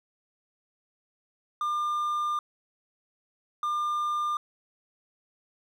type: tone bursts at uneven times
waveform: triangle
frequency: 1200 Hz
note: D6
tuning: 37 cents sharp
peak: -24 dBFS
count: 2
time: 1.61-2.39 / 3.63-4.37 s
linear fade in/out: 2 ms
effects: none